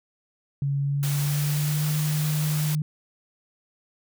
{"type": "tone with pitch glide", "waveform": "sine", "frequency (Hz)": [140, 151.79], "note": ["C#3", "D#3"], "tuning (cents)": [18, -43], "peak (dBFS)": -22, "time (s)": [0.62, 2.82], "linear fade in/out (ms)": 2, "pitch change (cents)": 139, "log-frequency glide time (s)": [0.8, 1.96]}
{"type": "noise", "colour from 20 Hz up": "white", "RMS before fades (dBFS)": -33, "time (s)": [1.03, 2.75], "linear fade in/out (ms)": 0}
{"effects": []}